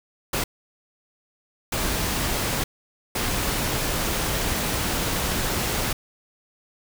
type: noise bursts at uneven times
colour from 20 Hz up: pink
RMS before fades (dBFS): -25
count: 3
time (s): 0.33-0.44 / 1.72-2.64 / 3.15-5.93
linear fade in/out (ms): 5
effects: none